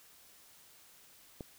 click, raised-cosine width 2 ms, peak -28 dBFS, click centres 1.408 s, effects white hiss -60 dBFS RMS until 1.58 s

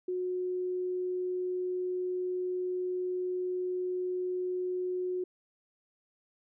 sine tone, 364.4 Hz, F#4, 26 cents flat, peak -30 dBFS, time 0.08-5.24 s, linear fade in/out 5 ms, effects none

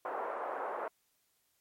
pink band-pass noise, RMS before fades -38 dBFS, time 0.05-0.88 s, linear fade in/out 2 ms, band 470 to 1300 Hz, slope 24 dB/octave, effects white hiss -75 dBFS RMS until 1.6 s + MP3 64 kbps

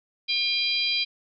harmonic tone with a mistuned harmonic, 802 Hz, G5, 39 cents sharp, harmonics 3 / 4 / 5 / 6, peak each -28 / -28 / -28 / -28 dBFS, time 0.28-1.05 s, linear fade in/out 20 ms, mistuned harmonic 5, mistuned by -18 cents, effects none

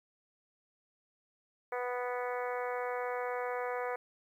harmonic tone, 246.9 Hz, B3, in tune, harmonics 2 / 3 / 4 / 5 / 6 / 7 / 8 / 9, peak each -36 / -40 / -42 / -44 / -46 / -47 / -48 / -49 dBFS, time 1.72-3.96 s, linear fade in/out 5 ms, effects 11-bit

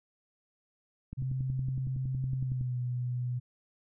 click train, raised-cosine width 5 ms, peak -27 dBFS, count 17, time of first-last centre 1.13-2.611 s, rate 10.8 Hz
sine tone with pitch glide, 130.81 to 123.68 Hz, C3 to B2, 0 to +3 cents, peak -30 dBFS, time 1.17-3.4 s, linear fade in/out 20 ms, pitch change -97 cents, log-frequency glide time 2.38-2.78 s
effects none

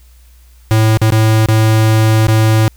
square tone with dropouts, 110 Hz, A2, in tune, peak -8 dBFS, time 0.71-2.68 s, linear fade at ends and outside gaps 0 ms, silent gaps 0.973-1.016 / 1.104-1.122 / 1.46-1.486 / 2.269-2.283 s, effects added 60 Hz sine -40 dBFS peak until 2.76 s + white hiss -52 dBFS RMS until 2.76 s

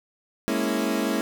30% pulse chord, A# half-diminished seventh, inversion third, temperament equal, 207.7 / 233.1 / 277.2 / 329.6 Hz, G#3 / A#3 / C#4 / E4, 0 / 0 / 0 / 0 cents, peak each -26 dBFS, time 0.48-1.21 s, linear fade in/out 0 ms, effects none

